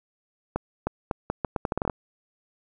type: accelerating click train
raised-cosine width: 1 ms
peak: -11 dBFS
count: 13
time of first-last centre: 0.56-1.898 s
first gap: 310 ms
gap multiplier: 0.78
effects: none